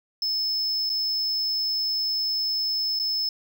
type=tone with dropouts; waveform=triangle; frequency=5230 Hz; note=E8; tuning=15 cents flat; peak=-22 dBFS; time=0.22-3.29 s; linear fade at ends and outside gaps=2 ms; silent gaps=0.894-0.899 / 2.991-2.997 s; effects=none